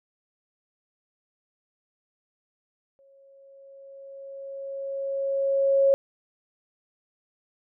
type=tone with exponential growth; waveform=sine; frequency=548 Hz; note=C#5; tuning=20 cents flat; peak=-15 dBFS; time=2.99-5.94 s; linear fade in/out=0 ms; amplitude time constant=640 ms; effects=none